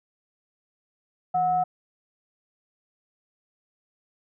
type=tone with frequency modulation; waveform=sine; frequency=731 Hz; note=F#5; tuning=21 cents flat; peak=-20 dBFS; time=1.34-1.64 s; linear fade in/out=10 ms; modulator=567 Hz; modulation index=0.27; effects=none